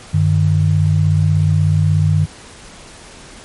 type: tone pair together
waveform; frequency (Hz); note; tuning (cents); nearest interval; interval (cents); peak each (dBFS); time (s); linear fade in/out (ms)
sine; 96.2 / 152.71; G2 / D#3; -32 / -32; minor sixth; 800; -13; 0.13-2.26; 20
effects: pink hiss -38 dBFS RMS until 3.44 s + MP3 48 kbps